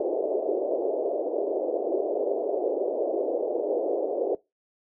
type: band-pass noise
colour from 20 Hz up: pink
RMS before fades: -27 dBFS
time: 0-4.35 s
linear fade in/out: 2 ms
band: 350 to 640 Hz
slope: 48 dB/octave
effects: noise-tail reverb RT60 0.2 s tail -21 dB re dry